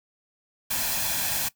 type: noise with comb filter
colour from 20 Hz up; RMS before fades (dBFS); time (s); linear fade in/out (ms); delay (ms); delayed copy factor
white; -27; 0.7-1.49; 10; 1.2; +0.55
effects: noise-tail reverb RT60 0.1 s tail -18 dB re dry